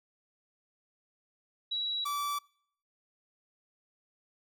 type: tone pair in turn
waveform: sine / 45% pulse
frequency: 3894 / 1157.7 Hz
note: B7 / D6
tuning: -25 / -25 cents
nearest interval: octave + major sixth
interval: 2100 cents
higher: first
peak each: -30 / -31 dBFS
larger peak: first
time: 1.71-2.05 / 2.05-2.39 s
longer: neither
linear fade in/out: 10 ms
effects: noise-tail reverb RT60 0.6 s tail -25 dB re dry